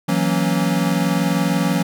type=chord; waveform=square; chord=F# dominant seventh; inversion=third; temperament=equal with one note detuned; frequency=164.81 / 185 / 231.5 / 277.2 Hz; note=E3 / F#3 / A#3 / C#4; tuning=0 / 0 / -12 / 0 cents; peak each=-22 / -21 / -25 / -24 dBFS; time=0.08-1.83 s; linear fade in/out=10 ms; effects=none